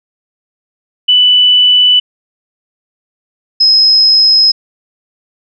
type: tone pair in turn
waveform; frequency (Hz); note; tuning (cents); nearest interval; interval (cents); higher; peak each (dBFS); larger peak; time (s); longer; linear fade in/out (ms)
sine; 2981 / 5121; F#7 / D#8; +12 / +49; major sixth; 937; second; -4; neither; 1.08-2 / 3.6-4.52; neither; 10
effects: none